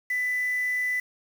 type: tone with quantisation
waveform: sine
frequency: 1994 Hz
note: B6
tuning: 16 cents sharp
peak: -24 dBFS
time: 0.1-1 s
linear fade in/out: 5 ms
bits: 7
effects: none